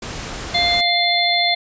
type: noise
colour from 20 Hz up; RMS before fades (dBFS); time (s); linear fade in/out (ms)
pink; -29; 0.02-0.81; 5
type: harmonic tone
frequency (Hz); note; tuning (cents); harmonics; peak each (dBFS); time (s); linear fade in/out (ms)
698.5; F5; 0; 1 / 3 / 5 / 6; -20 / -20 / -20 / -20; 0.54-1.55; 10
effects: resampled to 16000 Hz